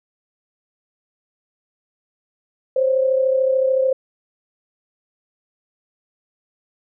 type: tone pair together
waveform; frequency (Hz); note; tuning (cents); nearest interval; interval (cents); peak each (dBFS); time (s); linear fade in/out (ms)
sine; 522.4 / 556; C5 / C#5; -3 / +5; minor second; 108; -15 / -23; 2.76-3.93; 5
effects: none